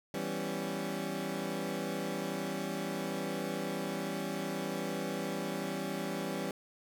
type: chord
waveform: 20% pulse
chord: C# half-diminished seventh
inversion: first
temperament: equal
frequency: 164.81 / 196 / 246.9 / 277.2 Hz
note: E3 / G3 / B3 / C#4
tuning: 0 / 0 / 0 / 0 cents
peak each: -36 / -33 / -39 / -35 dBFS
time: 0.14-6.51 s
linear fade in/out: 2 ms
effects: none